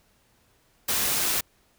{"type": "noise", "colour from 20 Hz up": "white", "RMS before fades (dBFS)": -25, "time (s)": [0.88, 1.41], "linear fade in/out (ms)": 10, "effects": ["pink hiss -64 dBFS RMS until 1.78 s"]}